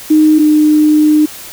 sine tone pair in turn, 308.7 / 303.9 Hz, D#4 / D#4, -14 / -41 cents, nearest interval unison, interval 27 cents, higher first, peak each -4 / -5 dBFS, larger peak first, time 0.1-0.39 / 0.39-1.26 s, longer second, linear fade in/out 10 ms, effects white hiss -30 dBFS RMS until 1.52 s

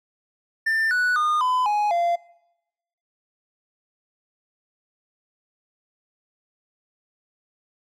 triangle tone with pitch steps, 1788 / 1477.7 / 1221.2 / 1009.3 / 834.1 / 689.4 Hz, A6 / F#6 / D#6 / B5 / G#5 / F5, +27 / -3 / -33 / +37 / +7 / -23 cents, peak -17 dBFS, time 0.66-2.16 s, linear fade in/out 10 ms, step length 250 ms, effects noise-tail reverb RT60 0.9 s tail -22 dB re dry

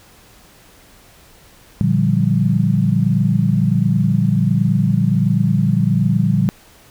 sine chord, G minor seventh, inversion first, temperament equal, 116.54 / 146.83 / 174.61 / 196 Hz, Bb2 / D3 / F3 / G3, 0 / 0 / 0 / 0 cents, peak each -18 dBFS, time 1.81-6.49 s, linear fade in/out 0 ms, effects pink hiss -47 dBFS RMS until 6.9 s

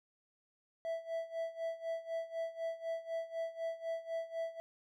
triangle tone with tremolo, 659.3 Hz, E5, in tune, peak -32 dBFS, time 0.85-4.6 s, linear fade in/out 0 ms, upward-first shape sine, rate 4 Hz, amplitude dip 85%, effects none

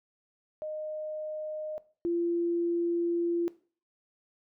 sine tone pair in turn, 616 / 342.5 Hz, D#5 / F4, -17 / -34 cents, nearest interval minor seventh, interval 1017 cents, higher first, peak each -33 / -26 dBFS, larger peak second, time 0.62-1.78 / 2.05-3.48 s, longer second, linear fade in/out 0 ms, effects noise-tail reverb RT60 0.4 s tail -18 dB re dry

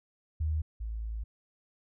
sine tone pair in turn, 77.78 / 55 Hz, D#2 / A1, 0 / 0 cents, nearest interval tritone, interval 600 cents, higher first, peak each -27 / -33 dBFS, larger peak first, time 0.4-0.62 / 0.8-1.24 s, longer second, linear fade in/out 10 ms, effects none

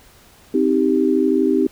sine chord, C minor, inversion none, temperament just, 261.6 / 314 / 392.4 Hz, C4 / Eb4 / G4, 0 / +16 / +2 cents, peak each -18 dBFS, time 0.54-1.67 s, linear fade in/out 5 ms, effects pink hiss -49 dBFS RMS until 1.71 s

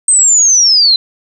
sine linear sweep, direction down, 8372 to 4002 Hz, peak -5 dBFS, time 0.08-0.96 s, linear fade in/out 2 ms, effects none

